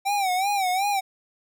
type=tone with vibrato; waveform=square; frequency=772 Hz; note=G5; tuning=27 cents flat; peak=-22 dBFS; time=0.05-1.01 s; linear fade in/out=20 ms; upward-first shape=sine; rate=2.7 Hz; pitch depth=110 cents each way; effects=none